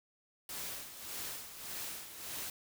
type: noise with tremolo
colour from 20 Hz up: white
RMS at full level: -41 dBFS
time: 0.49-2.5 s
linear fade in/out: 2 ms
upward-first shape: sine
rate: 1.7 Hz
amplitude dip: 65%
effects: none